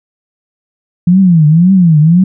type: tone with vibrato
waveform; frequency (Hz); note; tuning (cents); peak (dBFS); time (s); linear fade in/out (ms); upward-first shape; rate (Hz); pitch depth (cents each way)
sine; 170; F3; -46; -3; 1.07-2.24; 5; triangle; 1.9; 250
effects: none